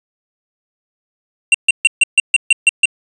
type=tone bursts; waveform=square; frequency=2747 Hz; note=F7; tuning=29 cents flat; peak=-6 dBFS; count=9; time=1.52-2.856 s; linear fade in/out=2 ms; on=24 ms; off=140 ms; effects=resampled to 22050 Hz